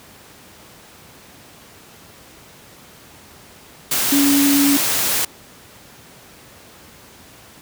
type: tone in noise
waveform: sine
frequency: 281.6 Hz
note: C#4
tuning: 27 cents sharp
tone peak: -13 dBFS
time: 4.12-4.77 s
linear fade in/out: 5 ms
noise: white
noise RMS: -19 dBFS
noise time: 3.91-5.25 s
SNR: +3 dB
effects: pink hiss -44 dBFS RMS until 7.61 s + high-pass 80 Hz 12 dB/octave